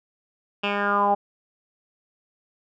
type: tone with low-pass filter sweep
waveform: 10% pulse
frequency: 203 Hz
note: G#3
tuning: 39 cents flat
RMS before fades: -22 dBFS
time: 0.63-1.15 s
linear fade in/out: 10 ms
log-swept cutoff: 2800 to 750 Hz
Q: 6.1
effects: none